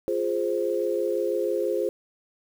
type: chord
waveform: sine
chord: F minor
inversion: none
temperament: equal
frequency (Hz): 349.2 / 415.3 / 523.3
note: F4 / Ab4 / C5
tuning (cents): 0 / 0 / 0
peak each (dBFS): -28 / -27 / -27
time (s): 0.08-1.89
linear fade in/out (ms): 0
effects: 8-bit